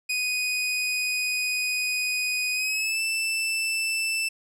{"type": "tone with pitch glide", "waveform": "sawtooth", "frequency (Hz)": [2489, 2652], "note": ["D#7", "E7"], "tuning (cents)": [0, 10], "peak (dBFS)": -21, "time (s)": [0.09, 4.29], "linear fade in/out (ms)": 10, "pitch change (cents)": 110, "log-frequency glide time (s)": [2.53, 3.01], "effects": ["low-pass 12000 Hz 12 dB/octave", "10-bit"]}